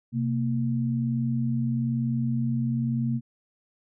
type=tone pair together; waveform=sine; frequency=129.3 / 230.4 Hz; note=C3 / A#3; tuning=-20 / -20 cents; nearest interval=minor seventh; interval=1000 cents; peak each=-26 dBFS; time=0.12-3.21 s; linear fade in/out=50 ms; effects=none